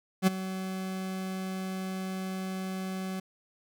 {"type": "tone with ADSR envelope", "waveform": "40% pulse", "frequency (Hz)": 188.5, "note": "F#3", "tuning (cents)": 32, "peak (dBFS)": -17, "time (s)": [0.22, 3.2], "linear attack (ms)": 51, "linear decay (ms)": 16, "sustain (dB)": -15, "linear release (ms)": 6, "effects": []}